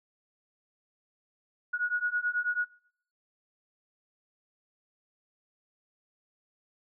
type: beating tone pair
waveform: sine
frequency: 1450 / 1459.2 Hz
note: F#6 / F#6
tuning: -35 / -24 cents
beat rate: 9.2 Hz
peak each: -31 dBFS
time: 1.73-2.65 s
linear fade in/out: 10 ms
effects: noise-tail reverb RT60 0.6 s tail -20 dB re dry